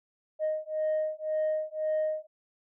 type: beating tone pair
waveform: sine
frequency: 620 / 621.9 Hz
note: D#5 / D#5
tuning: -6 / -1 cents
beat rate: 1.9 Hz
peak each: -29 dBFS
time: 0.39-2.27 s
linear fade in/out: 50 ms
effects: tanh soft clip ceiling -23 dBFS